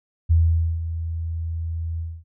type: tone with ADSR envelope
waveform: sine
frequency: 82.41 Hz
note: E2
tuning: in tune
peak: -12 dBFS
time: 0.29-2.24 s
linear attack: 22 ms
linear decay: 480 ms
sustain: -12 dB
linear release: 250 ms
effects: none